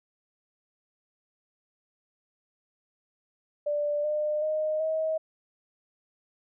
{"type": "tone with pitch steps", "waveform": "sine", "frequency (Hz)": [588, 603.1, 618.7, 634.6], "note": ["D5", "D5", "D#5", "D#5"], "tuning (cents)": [2, 46, -10, 34], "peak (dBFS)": -25, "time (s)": [3.66, 5.18], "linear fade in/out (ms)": 10, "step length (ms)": 380, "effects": []}